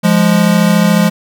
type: tone pair together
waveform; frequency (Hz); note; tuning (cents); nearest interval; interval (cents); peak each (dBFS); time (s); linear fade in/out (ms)
square; 173.7 / 207.7; F3 / G#3; -9 / 0; minor third; 309; -11; 0.03-1.1; 20
effects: none